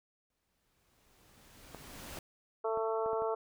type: noise with exponential growth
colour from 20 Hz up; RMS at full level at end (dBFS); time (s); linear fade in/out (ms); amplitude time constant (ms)
pink; -44; 0.3-2.19; 2; 410
type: clicks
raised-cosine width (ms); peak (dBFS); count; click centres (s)
1; -31; 6; 1.747 / 2.172 / 2.774 / 3.061 / 3.132 / 3.221
type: harmonic tone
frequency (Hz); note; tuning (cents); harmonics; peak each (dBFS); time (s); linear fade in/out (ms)
222.7; A3; +21; 2 / 3 / 4 / 5 / 6; -33 / -37 / -39 / -41 / -43; 2.64-3.35; 10
effects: none